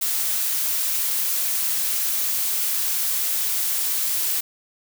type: noise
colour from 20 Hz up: blue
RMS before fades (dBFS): -23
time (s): 0.01-4.41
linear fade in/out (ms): 10
effects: none